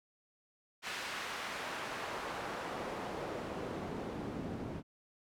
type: noise with band-pass filter sweep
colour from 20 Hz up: pink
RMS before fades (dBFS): -41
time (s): 0.82-4.83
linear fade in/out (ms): 50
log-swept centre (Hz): 2200 to 210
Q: 0.75
effects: none